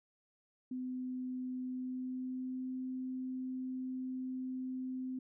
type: tone with pitch glide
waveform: sine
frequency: 254.4 to 257.5 Hz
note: C4 to C4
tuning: -48 to -28 cents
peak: -37 dBFS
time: 0.71-5.19 s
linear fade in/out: 5 ms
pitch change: +20 cents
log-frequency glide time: 1.63-2.78 s
effects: none